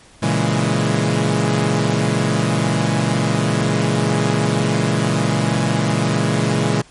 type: chord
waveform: sawtooth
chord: A# half-diminished seventh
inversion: none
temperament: equal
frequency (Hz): 116.54 / 138.59 / 164.81 / 207.7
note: A#2 / C#3 / E3 / G#3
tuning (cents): 0 / 0 / 0 / 0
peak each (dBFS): -17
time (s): 0.22-6.82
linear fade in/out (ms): 10
effects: pink hiss -47 dBFS RMS until 6.9 s + MP3 48 kbps